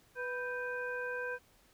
harmonic tone with a mistuned harmonic, 493.9 Hz, B4, in tune, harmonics 1 / 2 / 3 / 5, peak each -39 / -46 / -38 / -50 dBFS, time 0.15-1.39 s, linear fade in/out 50 ms, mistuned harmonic 3, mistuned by +93 cents, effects pink hiss -66 dBFS RMS until 1.73 s

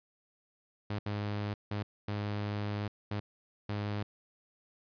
sawtooth tone bursts at uneven times, 103.5 Hz, G#2, 5 cents flat, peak -29 dBFS, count 6, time 0.9-0.99 / 1.06-1.54 / 1.71-1.83 / 2.08-2.88 / 3.11-3.2 / 3.69-4.03 s, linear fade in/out 5 ms, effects resampled to 11025 Hz

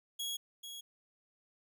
sawtooth tone with echo, 3322 Hz, G#7, in tune, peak -33 dBFS, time 0.19-0.37 s, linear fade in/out 10 ms, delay 440 ms, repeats 1, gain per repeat -8 dB, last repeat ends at 0.81 s, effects none

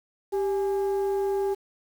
sine tone pair together, 392.5 / 830.6 Hz, G4 / G#5, +2 / 0 cents, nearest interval octave + minor second, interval 1298 cents, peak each -22 / -31 dBFS, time 0.32-1.55 s, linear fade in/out 20 ms, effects tanh soft clip ceiling -20 dBFS + 8-bit

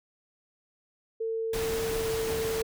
sine tone with pitch glide, 450 to 446.9 Hz, A4 to A4, +39 to +27 cents, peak -28 dBFS, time 1.2-2.63 s, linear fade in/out 10 ms, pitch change -12 cents, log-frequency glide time 1.69-2.39 s
pink noise, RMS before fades -35 dBFS, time 1.53-2.62 s, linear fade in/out 5 ms
effects none

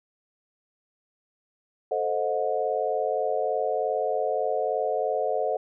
sine chord, A diminished seventh, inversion none, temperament equal with one note detuned, 440 / 523.3 / 622.3 / 724.8 Hz, A4 / C5 / Eb5 / Gb5, 0 / 0 / 0 / -36 cents, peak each -29 dBFS, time 1.91-5.57 s, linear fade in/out 5 ms, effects none

